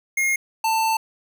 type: tone pair in turn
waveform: square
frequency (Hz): 2142 / 889.7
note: C7 / A5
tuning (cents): +40 / +19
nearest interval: octave + minor third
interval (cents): 1521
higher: first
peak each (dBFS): -19 / -19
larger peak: neither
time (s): 0.17-0.36 / 0.64-0.97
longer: second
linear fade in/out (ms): 5
effects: none